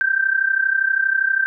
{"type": "tone with amplitude modulation", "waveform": "sine", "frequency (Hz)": 1566, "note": "G6", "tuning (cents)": -2, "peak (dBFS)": -12, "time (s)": [0.01, 1.46], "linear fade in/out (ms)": 0, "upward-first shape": "sine", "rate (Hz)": 32.5, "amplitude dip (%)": 80, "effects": []}